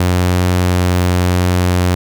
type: tone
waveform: sawtooth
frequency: 89.9 Hz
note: F#2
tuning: 49 cents flat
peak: -7 dBFS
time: 0-1.95 s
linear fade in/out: 5 ms
effects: none